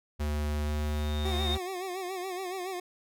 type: tone with pitch glide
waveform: square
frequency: 74.5 to 74.97 Hz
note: D2 to D2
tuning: +25 to +36 cents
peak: -29 dBFS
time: 0.19-1.58 s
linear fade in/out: 20 ms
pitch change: +11 cents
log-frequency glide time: 0.65-0.7 s
type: tone with exponential growth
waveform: sine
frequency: 3675 Hz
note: A#7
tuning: 25 cents flat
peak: -29 dBFS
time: 0.4-1.55 s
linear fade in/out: 1 ms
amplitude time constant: 250 ms
type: tone with vibrato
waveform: 25% pulse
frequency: 370 Hz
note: F#4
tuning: in tune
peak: -30 dBFS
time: 1.25-2.8 s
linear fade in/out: 5 ms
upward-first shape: sine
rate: 7.1 Hz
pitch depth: 81 cents each way
effects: none